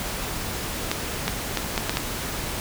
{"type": "clicks", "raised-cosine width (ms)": 0.2, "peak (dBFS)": -5, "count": 6, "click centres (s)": [0.915, 1.28, 1.573, 1.778, 1.895, 1.971], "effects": ["pink hiss -30 dBFS RMS until 2.6 s"]}